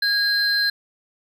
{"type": "tone pair together", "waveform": "triangle", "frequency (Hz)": [1641, 4126], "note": ["G#6", "C8"], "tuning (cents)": [-21, -25], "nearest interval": "octave + major third", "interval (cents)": 1596, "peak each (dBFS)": -19, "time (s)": [0.02, 0.7], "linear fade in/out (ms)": 5, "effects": []}